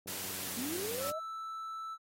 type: click train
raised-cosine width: 2 ms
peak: -39 dBFS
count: 100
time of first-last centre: 0.06-1.114 s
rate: 93.9 Hz
type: noise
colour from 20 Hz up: white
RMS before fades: -40 dBFS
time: 0.07-1.11 s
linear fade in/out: 10 ms
type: linear sweep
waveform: sine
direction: up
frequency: 216.1 to 659.3 Hz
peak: -37 dBFS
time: 0.56-1.2 s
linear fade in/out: 20 ms
type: tone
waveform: triangle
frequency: 1318.5 Hz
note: E6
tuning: in tune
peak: -37 dBFS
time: 1-1.98 s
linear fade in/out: 50 ms
effects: high-pass 100 Hz 12 dB/octave + AAC 48 kbps